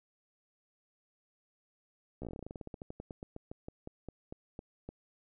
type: slowing click train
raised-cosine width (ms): 2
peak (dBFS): -29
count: 29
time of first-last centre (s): 2.22-4.89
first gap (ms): 14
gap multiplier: 1.12
effects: none